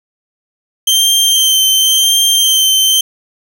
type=tone with vibrato; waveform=sawtooth; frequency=3136 Hz; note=G7; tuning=in tune; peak=-5 dBFS; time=0.87-3.01 s; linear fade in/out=5 ms; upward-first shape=sine; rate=0.93 Hz; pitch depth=20 cents each way; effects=none